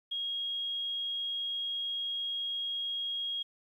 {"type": "tone", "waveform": "sine", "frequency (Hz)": 3277, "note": "G#7", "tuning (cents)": -24, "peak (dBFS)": -32, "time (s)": [0.11, 3.43], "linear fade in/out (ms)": 10, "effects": ["11-bit"]}